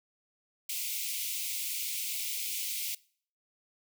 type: high-pass noise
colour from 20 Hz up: white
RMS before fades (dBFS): -35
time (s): 0.69-2.95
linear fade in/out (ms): 5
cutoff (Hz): 2100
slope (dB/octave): 96
effects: noise-tail reverb RT60 0.5 s tail -22 dB re dry